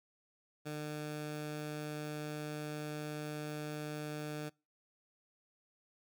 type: tone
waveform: 15% pulse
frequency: 150.7 Hz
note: D3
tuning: 45 cents sharp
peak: -33 dBFS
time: 0.65-4.5 s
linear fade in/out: 20 ms
effects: noise-tail reverb RT60 0.3 s tail -26 dB re dry